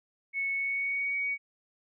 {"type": "tone with pitch glide", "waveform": "sine", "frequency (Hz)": [2207, 2248], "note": ["C#7", "C#7"], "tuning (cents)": [-8, 24], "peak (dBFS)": -28, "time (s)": [0.33, 1.38], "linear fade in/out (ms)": 50, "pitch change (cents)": 32, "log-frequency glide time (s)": [0.52, 1.14], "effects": []}